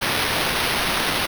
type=noise with sample-and-hold; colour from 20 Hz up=white; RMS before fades=-22 dBFS; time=0.01-1.27 s; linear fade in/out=20 ms; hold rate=7350 Hz; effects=none